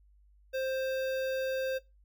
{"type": "tone with notch filter", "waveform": "square", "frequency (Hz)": 526, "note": "C5", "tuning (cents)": 9, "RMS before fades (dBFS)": -33, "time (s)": [0.53, 1.79], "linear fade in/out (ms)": 20, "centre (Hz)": 8600, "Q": 0.82, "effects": ["noise-tail reverb RT60 0.2 s tail -18 dB re dry", "added 50 Hz sine -59 dBFS peak until 2.04 s"]}